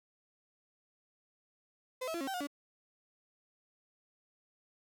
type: tone with pitch steps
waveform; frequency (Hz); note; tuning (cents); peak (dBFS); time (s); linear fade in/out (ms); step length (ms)
35% pulse; 511 / 646 / 339.7 / 271.7 / 774 / 719 / 285.9; C5 / E5 / F4 / C#4 / G5 / F#5 / D4; -41 / -35 / -48 / -35 / -22 / -50 / -46; -34; 2.01-2.472; 10; 66
effects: none